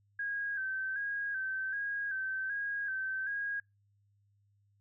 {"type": "tone with vibrato", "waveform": "sine", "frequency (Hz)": 1592, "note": "G6", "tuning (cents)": 26, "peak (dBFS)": -33, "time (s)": [0.19, 3.6], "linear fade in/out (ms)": 5, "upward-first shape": "square", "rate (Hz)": 1.3, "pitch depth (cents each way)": 50, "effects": ["noise-tail reverb RT60 0.2 s tail -25 dB re dry", "added 101 Hz sine -68 dBFS peak until 4.8 s"]}